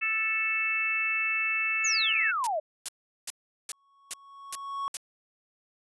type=harmonic tone; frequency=440 Hz; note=A4; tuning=in tune; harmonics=3 / 4 / 5 / 6; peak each=-37 / -36 / -32 / -27 dBFS; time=0.01-2.32 s; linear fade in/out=20 ms
type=exponential sweep; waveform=sine; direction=down; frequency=7040 to 587.3 Hz; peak=-26 dBFS; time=1.84-2.6 s; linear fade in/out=10 ms
type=noise bursts; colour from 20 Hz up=blue; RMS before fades=-30 dBFS; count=7; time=2.44-4.969 s; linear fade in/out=0 ms; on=27 ms; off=390 ms
type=tone with exponential growth; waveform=triangle; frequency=1108.7 Hz; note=C#6; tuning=in tune; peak=-26 dBFS; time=3.73-4.88 s; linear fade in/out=0 ms; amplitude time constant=250 ms
effects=resampled to 24000 Hz